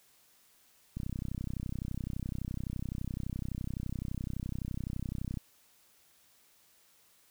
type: click train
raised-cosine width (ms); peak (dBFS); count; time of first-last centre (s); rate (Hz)
5; -24; 141; 0.97-5.373; 31.8
effects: white hiss -65 dBFS RMS until 7.3 s